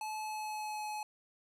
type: tone with pitch glide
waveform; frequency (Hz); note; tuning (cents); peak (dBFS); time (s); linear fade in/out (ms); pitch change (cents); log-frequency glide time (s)
square; 862 to 849.2; A5 to G#5; -36 to +38; -38; 0.01-1.03; 2; -26; 0.18-0.85
effects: resampled to 32000 Hz